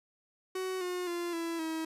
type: tone with pitch steps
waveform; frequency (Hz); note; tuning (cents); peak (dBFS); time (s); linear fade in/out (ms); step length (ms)
45% pulse; 373.9 / 359.9 / 346.5 / 333.5 / 321; F#4 / F#4 / F4 / E4 / E4; +18 / -48 / -14 / +20 / -46; -33; 0.55-1.85; 5; 260
effects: resampled to 32000 Hz + 12-bit